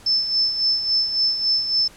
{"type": "tone with tremolo", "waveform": "sine", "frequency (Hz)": 5274, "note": "E8", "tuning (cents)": 0, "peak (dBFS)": -15, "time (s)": [0.06, 1.88], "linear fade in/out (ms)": 5, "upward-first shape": "sine", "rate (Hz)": 3.6, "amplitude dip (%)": 60, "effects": ["pink hiss -47 dBFS RMS until 1.96 s", "low-pass 11000 Hz 12 dB/octave"]}